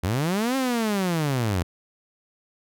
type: linear two-way sweep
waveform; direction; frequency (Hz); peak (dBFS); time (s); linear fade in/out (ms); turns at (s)
sawtooth; up then down; 81.1 to 270.6 to 81.1; -18; 0.03-1.63; 10; 0.56
effects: none